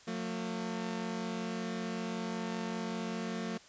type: tone pair together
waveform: sawtooth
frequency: 180.36 / 225.6 Hz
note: F#3 / A3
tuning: -44 / +44 cents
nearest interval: major third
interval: 388 cents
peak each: -35 / -33 dBFS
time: 0.07-3.58 s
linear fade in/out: 10 ms
effects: white hiss -57 dBFS RMS until 3.68 s + resampled to 16000 Hz